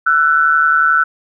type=tone pair together; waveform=sine; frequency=1338.8 / 1490 Hz; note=E6 / F#6; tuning=+26 / +12 cents; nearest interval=major second; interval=186 cents; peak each=-12 dBFS; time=0.06-1.04 s; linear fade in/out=10 ms; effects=none